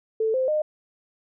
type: tone with pitch steps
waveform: sine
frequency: 441.8 / 519.4 / 610.5 Hz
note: A4 / C5 / D#5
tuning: +7 / -13 / -33 cents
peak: -20 dBFS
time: 0.2-0.62 s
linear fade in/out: 5 ms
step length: 140 ms
effects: none